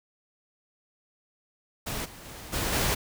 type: noise with level steps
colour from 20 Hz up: pink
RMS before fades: -33 / -46 / -43 / -29 / -26 dBFS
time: 1.86-2.95 s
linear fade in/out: 10 ms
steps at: 2.04 / 2.24 / 2.52 / 2.72 s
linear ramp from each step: 20 ms
effects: none